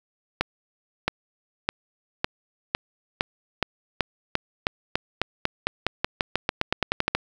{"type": "accelerating click train", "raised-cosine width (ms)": 0.3, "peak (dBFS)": -5, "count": 26, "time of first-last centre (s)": [0.41, 7.15], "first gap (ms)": 670, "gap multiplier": 0.91, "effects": ["7-bit"]}